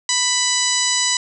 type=harmonic tone; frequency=992 Hz; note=B5; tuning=7 cents sharp; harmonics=1 / 2 / 3 / 4 / 5 / 6 / 7 / 8; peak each=-28 / -25 / -26 / -23 / -24 / -24 / -25 / -23 dBFS; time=0.09-1.17 s; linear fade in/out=2 ms; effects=none